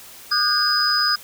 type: tone cluster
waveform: sine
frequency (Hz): 1220 / 1470 / 1600 / 4986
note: D#6 / F#6 / G6 / D#8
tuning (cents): -34 / -12 / +35 / +3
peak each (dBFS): -23 / -26 / -26 / -18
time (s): 0.31-1.16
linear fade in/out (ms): 10
effects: white hiss -42 dBFS RMS until 1.23 s